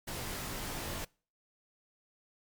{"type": "noise with comb filter", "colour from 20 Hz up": "pink", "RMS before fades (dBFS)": -39, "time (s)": [0.07, 1.05], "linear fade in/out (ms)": 10, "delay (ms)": 19, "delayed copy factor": -0.9, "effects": ["noise-tail reverb RT60 0.4 s tail -25 dB re dry", "MP3 96 kbps"]}